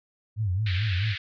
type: tone with vibrato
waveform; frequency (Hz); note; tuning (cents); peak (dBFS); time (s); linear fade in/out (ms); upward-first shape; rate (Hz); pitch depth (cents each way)
sine; 99.3; G2; +23; -23; 0.36-1.16; 50; sine; 4.6; 190
type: band-pass noise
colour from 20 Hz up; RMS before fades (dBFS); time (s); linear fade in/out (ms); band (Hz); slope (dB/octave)
pink; -35; 0.66-1.18; 5; 1600 to 4200; 48
effects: none